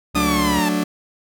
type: tone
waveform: sawtooth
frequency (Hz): 70.3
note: C#2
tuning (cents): +25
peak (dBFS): -23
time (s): 0.14-0.6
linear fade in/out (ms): 10
type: chord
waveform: 40% pulse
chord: D major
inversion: first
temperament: just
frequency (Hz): 183.54 / 220.2 / 293.7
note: F#3 / A3 / D4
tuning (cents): -14 / +2 / 0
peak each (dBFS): -22 / -25 / -20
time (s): 0.15-0.84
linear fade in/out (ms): 10
type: linear sweep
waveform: sawtooth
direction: down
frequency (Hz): 1244.5 to 868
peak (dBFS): -17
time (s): 0.15-0.69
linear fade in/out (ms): 5
effects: none